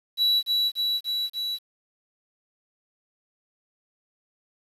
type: tone with echo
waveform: triangle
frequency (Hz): 3925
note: B7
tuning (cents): -11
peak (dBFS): -17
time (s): 0.17-0.43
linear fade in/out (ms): 50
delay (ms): 290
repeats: 4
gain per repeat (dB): -2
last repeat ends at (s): 1.59
effects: resampled to 32000 Hz + 8-bit